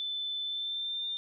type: tone with pitch glide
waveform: sine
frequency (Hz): 3520 to 3598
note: A7 to A7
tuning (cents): 0 to +38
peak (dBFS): -32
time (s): 0-1.17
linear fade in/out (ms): 0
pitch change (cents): +38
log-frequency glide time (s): 0.44-1.05
effects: none